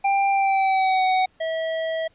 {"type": "tone with pitch glide", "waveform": "square", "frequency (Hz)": [791, 747.9], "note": ["G5", "F#5"], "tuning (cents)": [15, 18], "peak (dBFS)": -18, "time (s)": [0.04, 1.26], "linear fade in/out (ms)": 10, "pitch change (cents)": -97, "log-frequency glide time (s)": [0.3, 1.06]}
{"type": "tone", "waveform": "square", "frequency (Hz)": 647, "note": "E5", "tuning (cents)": -32, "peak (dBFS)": -24, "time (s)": [1.4, 2.08], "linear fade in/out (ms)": 10}
{"effects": ["pink hiss -61 dBFS RMS until 2.14 s", "resampled to 8000 Hz"]}